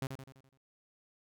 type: tone with echo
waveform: sawtooth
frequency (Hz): 133.8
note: C3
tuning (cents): +39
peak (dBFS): -30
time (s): 0.02-0.07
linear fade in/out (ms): 2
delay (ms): 84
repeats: 6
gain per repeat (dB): -6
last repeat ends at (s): 0.574
effects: none